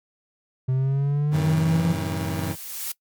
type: linear sweep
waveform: triangle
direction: up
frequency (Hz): 128.4 to 170.1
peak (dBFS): -17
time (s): 0.68-1.93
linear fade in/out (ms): 10
type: chord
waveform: 25% pulse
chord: F# diminished seventh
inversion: none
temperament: just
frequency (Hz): 92.5 / 111 / 133.2 / 159.84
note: F#2 / A2 / C3 / Eb3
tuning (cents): 0 / +16 / +31 / +47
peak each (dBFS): -25 / -31 / -30 / -25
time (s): 1.31-2.56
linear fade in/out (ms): 50
type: noise with exponential growth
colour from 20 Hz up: blue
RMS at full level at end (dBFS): -28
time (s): 1.49-2.92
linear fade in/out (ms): 5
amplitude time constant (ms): 310
effects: noise-tail reverb RT60 0.1 s tail -22 dB re dry + MP3 96 kbps